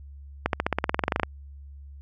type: accelerating click train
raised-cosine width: 0.5 ms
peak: -7 dBFS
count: 16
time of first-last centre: 0.46-1.233 s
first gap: 72 ms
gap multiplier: 0.95
effects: added 70 Hz sine -41 dBFS peak until 2.01 s